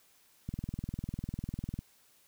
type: click train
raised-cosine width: 5 ms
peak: -24 dBFS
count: 27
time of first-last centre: 0.49-1.79 s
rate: 20 Hz
effects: white hiss -65 dBFS RMS until 2.27 s